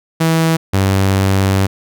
sawtooth tone pair in turn, 162.7 / 96.74 Hz, E3 / G2, -22 / -22 cents, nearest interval major sixth, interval 900 cents, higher first, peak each -7 dBFS, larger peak neither, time 0.2-0.57 / 0.73-1.67 s, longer second, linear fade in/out 10 ms, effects none

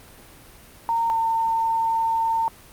sine tone pair in turn, 920 / 905.8 Hz, A#5 / A#5, -23 / -50 cents, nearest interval unison, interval 27 cents, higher first, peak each -19 dBFS, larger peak neither, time 0.89-1.1 / 1.1-2.48 s, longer second, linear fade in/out 0 ms, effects pink hiss -47 dBFS RMS until 2.72 s + Opus 32 kbps

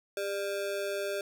square ring-modulated tone, 498.7 Hz, B4, 17 cents sharp, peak -29 dBFS, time 0.17-1.21 s, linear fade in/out 2 ms, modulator 97.5 Hz, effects none

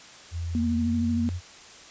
sine tone with pitch glide, 84.6 to 88.91 Hz, E2 to F2, +45 to +31 cents, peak -28 dBFS, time 0.31-1.41 s, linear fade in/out 50 ms, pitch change +86 cents, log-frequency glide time 0.81-0.9 s
sine tone with vibrato, 234.5 Hz, A#3, 11 cents sharp, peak -23 dBFS, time 0.55-1.29 s, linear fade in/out 0 ms, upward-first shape sine, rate 13 Hz, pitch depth 38 cents each way
effects white hiss -47 dBFS RMS until 1.9 s + resampled to 16000 Hz

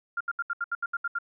sine tone bursts, 1396.9 Hz, F6, in tune, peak -26 dBFS, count 10, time 0.17-1.187 s, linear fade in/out 5 ms, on 36 ms, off 73 ms, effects none

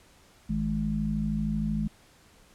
harmonic tone, 53 Hz, G#1, 36 cents sharp, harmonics 1 / 3 / 4, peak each -33 / -31 / -28 dBFS, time 0.49-1.88 s, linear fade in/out 10 ms, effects pink hiss -58 dBFS RMS until 2.54 s + low-pass 11000 Hz 12 dB/octave

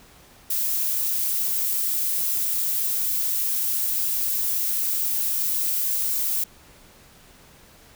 violet noise, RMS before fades -24 dBFS, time 0.5-6.44 s, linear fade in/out 5 ms, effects pink hiss -51 dBFS RMS until 7.95 s

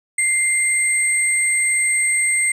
sine tone pair together, 2093 / 8372 Hz, C7 / C9, 0 / 0 cents, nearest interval 2 octaves, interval 2400 cents, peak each -17 / -17 dBFS, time 0.18-2.52 s, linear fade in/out 5 ms, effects tanh soft clip ceiling -9 dBFS

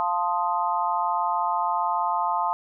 sine chord, F dominant seventh, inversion none, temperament equal, 698.5 / 880 / 1046.5 / 1244.5 Hz, F5 / A5 / C6 / Eb6, 0 / 0 / 0 / 0 cents, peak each -29 / -25 / -27 / -30 dBFS, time 0-2.53 s, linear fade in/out 0 ms, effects none

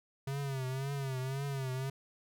square tone with vibrato, 134.8 Hz, C#3, 48 cents flat, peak -35 dBFS, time 0.27-1.9 s, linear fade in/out 5 ms, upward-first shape triangle, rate 1.9 Hz, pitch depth 93 cents each way, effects none

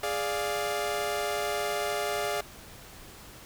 sawtooth chord, D diminished, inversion second, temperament equal, 415.3 / 587.3 / 698.5 Hz, Ab4 / D5 / F5, 0 / 0 / 0 cents, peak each -29 dBFS, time 0.03-2.41 s, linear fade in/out 5 ms, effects pink hiss -48 dBFS RMS until 3.45 s

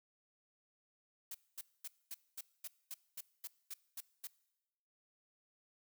blue noise bursts, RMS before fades -45 dBFS, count 12, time 1.31-4.272 s, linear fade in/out 5 ms, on 36 ms, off 230 ms, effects noise-tail reverb RT60 1.0 s tail -21 dB re dry

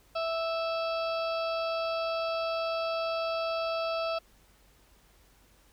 harmonic tone, 658 Hz, E5, 3 cents flat, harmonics 1 / 2 / 4 / 5 / 6 / 7 / 8, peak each -30 / -35 / -40 / -46 / -48 / -44 / -48 dBFS, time 0.15-4.19 s, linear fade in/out 10 ms, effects added 48 Hz sine -63 dBFS peak until 5.72 s + pink hiss -63 dBFS RMS until 5.72 s

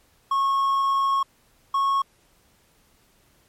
triangle tone pair in turn, 1094 / 1098.3 Hz, C#6 / C#6, -23 / -16 cents, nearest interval unison, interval 7 cents, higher second, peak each -17 dBFS, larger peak neither, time 0.31-1.23 / 1.74-2.02 s, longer first, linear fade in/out 5 ms, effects pink hiss -61 dBFS RMS until 3.48 s + MP3 64 kbps

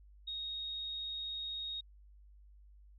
sine tone, 3744 Hz, A#7, 7 cents sharp, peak -38 dBFS, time 0.27-1.81 s, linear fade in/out 10 ms, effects added 50 Hz sine -56 dBFS peak until 2.98 s

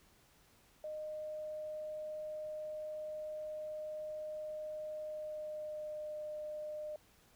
sine tone with pitch glide, 614 to 606.9 Hz, D#5 to D#5, -23 to -43 cents, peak -40 dBFS, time 0.84-6.96 s, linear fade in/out 2 ms, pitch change -20 cents, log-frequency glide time 4.96-6.15 s, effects pink hiss -67 dBFS RMS until 7.35 s

